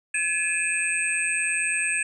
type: tone cluster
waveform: sine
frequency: 1706 / 2440 / 2609 / 8250 Hz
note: G#6 / D#7 / E7 / C9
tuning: +46 / -34 / -18 / -25 cents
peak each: -28 dBFS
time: 0.14-2.03 s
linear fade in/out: 5 ms
effects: none